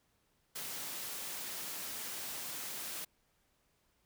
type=high-pass noise; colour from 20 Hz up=white; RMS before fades=-42 dBFS; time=0.55-3.05 s; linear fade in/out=10 ms; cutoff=110 Hz; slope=12 dB/octave; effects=pink hiss -75 dBFS RMS until 4.05 s